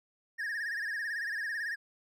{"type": "tone with vibrato", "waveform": "triangle", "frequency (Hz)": 1748, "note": "A6", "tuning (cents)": -12, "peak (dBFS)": -31, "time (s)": [0.38, 1.76], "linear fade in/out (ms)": 20, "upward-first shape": "sine", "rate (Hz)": 18, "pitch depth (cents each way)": 120, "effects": []}